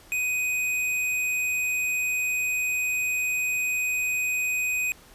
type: tone with hard clipping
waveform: sine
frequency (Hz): 2500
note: D#7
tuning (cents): +8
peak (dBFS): -25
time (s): 0.12-4.92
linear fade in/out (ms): 0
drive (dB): 14
effects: pink hiss -52 dBFS RMS until 5.14 s + resampled to 32000 Hz